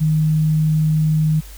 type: tone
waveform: sine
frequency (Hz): 155.56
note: D#3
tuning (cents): 0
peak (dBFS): -13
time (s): 0-1.41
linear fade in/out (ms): 20
effects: added 50 Hz sine -35 dBFS peak until 1.57 s + white hiss -43 dBFS RMS until 1.57 s